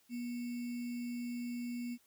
sine tone with sample-and-hold, 241 Hz, B3, 42 cents flat, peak -37 dBFS, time 0.09-1.98 s, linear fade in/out 50 ms, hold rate 2450 Hz, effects white hiss -70 dBFS RMS until 2.06 s

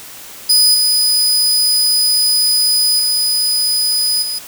sawtooth tone with level steps, 4978 Hz, D#8, in tune, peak -5 / -8 / -10 / -16 dBFS, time 0.49-4.39 s, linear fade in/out 10 ms, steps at 0.74 / 2.99 / 4.22 s, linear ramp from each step 5 ms, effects white hiss -34 dBFS RMS until 4.47 s

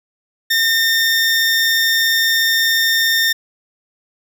20% pulse tone, 1817 Hz, A#6, 45 cents flat, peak -8 dBFS, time 0.5-3.33 s, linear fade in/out 10 ms, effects none

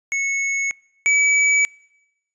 square tone pair in turn, 2200 / 2288 Hz, C#7 / D7, -14 / -46 cents, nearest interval minor second, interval 68 cents, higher second, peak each -20 / -14 dBFS, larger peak second, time 0.12-0.71 / 1.06-1.65 s, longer neither, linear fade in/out 0 ms, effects noise-tail reverb RT60 0.9 s tail -26 dB re dry + resampled to 22050 Hz

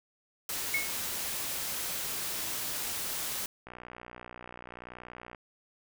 white noise, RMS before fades -35 dBFS, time 0.49-3.46 s, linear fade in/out 2 ms
sine tone with exponential decay, 2186 Hz, C#7, 25 cents flat, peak -24 dBFS, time 0.74-1 s, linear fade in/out 2 ms, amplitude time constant 56 ms
click train, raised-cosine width 0.5 ms, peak -29 dBFS, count 103, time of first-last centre 3.67-5.348 s, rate 60.8 Hz
effects none

